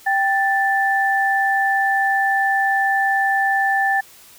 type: tone pair together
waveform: sine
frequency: 785 / 1762.3 Hz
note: G5 / A6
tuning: +2 / +2 cents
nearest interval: octave + major second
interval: 1400 cents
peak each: -18 dBFS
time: 0.06-4.01 s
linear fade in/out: 10 ms
effects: white hiss -46 dBFS RMS until 4.38 s